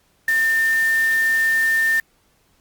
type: tone in noise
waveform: sine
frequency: 1800 Hz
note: A6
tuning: 39 cents sharp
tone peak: -15 dBFS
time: 0.28-2 s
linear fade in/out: 2 ms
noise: white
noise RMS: -33 dBFS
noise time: 0.28-2 s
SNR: +15 dB
effects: pink hiss -61 dBFS RMS until 2.6 s + Opus 48 kbps